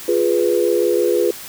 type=chord; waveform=sine; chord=F diminished; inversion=none; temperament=equal; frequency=349.2 / 415.3 / 493.9 Hz; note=F4 / Ab4 / Cb5; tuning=0 / 0 / 0 cents; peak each=-18 dBFS; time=0.08-1.31 s; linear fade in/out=5 ms; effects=white hiss -34 dBFS RMS until 1.48 s

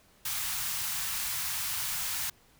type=band-stop noise; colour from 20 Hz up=white; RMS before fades=-33 dBFS; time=0.25-2.3 s; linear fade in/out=5 ms; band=160 to 840 Hz; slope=24 dB/octave; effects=pink hiss -62 dBFS RMS until 2.59 s

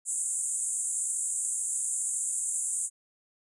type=band-pass noise; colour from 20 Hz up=pink; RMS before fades=-31 dBFS; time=0.05-2.9 s; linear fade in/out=50 ms; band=7100 to 10000 Hz; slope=96 dB/octave; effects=resampled to 24000 Hz

